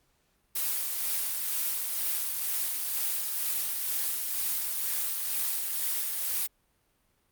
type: noise with tremolo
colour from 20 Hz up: blue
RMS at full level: -29 dBFS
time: 0.55-6.47 s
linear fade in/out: 10 ms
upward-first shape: sine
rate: 2.1 Hz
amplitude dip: 30%
effects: pink hiss -71 dBFS RMS until 7.31 s + Opus 48 kbps